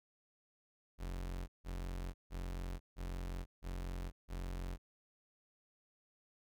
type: tone bursts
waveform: 40% pulse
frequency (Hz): 44.75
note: F1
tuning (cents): +43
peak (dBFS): -39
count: 6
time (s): 0.98-4.78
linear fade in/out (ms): 50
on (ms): 500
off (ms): 160
effects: none